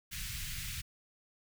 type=band-stop noise; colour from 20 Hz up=pink; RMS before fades=-40 dBFS; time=0.11-0.82 s; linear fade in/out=20 ms; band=140 to 1800 Hz; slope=24 dB/octave; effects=none